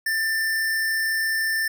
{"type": "tone", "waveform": "square", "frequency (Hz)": 1783, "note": "A6", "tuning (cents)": 22, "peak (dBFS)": -22, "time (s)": [0.06, 1.68], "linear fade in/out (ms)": 5, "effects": []}